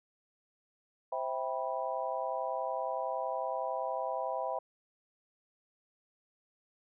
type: chord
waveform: sine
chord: C major seventh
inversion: none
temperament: just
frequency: 523.3 / 654.1 / 784.9 / 981.1 Hz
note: C5 / E5 / G5 / B5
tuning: 0 / -14 / +2 / -12 cents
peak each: -38 / -37 / -38 / -38 dBFS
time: 1.12-4.59 s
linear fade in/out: 5 ms
effects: none